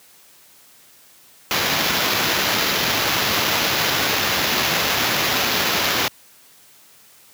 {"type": "noise with sample-and-hold", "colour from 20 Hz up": "blue", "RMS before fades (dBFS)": -20, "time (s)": [1.51, 6.08], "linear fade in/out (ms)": 0, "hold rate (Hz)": 8820, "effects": ["white hiss -50 dBFS RMS until 7.33 s", "high-pass 80 Hz 12 dB/octave"]}